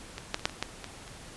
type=clicks; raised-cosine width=0.2 ms; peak=-19 / -10 / -25 / -7 / -24 / -11 / -20 / -27 dBFS; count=8; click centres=0.181 / 0.344 / 0.395 / 0.455 / 0.496 / 0.626 / 0.843 / 1.078 s; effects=pink hiss -47 dBFS RMS until 1.36 s + resampled to 24000 Hz